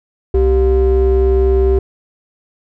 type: ring-modulated tone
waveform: triangle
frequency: 161.4 Hz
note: E3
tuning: 36 cents flat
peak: -4 dBFS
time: 0.34-1.79 s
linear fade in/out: 5 ms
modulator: 226 Hz
effects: none